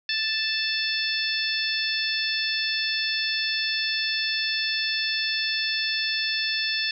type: harmonic tone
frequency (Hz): 880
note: A5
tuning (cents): 0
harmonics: 2 / 3 / 4 / 5 / 6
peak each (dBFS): -30 / -30 / -30 / -30 / -30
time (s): 0.09-6.91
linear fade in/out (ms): 2
effects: none